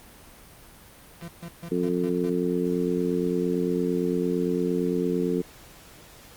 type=clicks; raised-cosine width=0.3 ms; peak=-30 dBFS; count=2; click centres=1.213 / 1.219 s
type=tone bursts; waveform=40% pulse; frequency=169.5 Hz; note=E3; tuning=49 cents sharp; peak=-34 dBFS; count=6; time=1.22-2.298 s; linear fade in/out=5 ms; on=63 ms; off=140 ms
type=harmonic tone; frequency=88.8 Hz; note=F2; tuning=29 cents sharp; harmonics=2 / 3 / 4 / 5; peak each=-28 / -28 / -28 / -28 dBFS; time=1.71-5.42 s; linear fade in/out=10 ms
effects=pink hiss -49 dBFS RMS until 6.36 s + Opus 32 kbps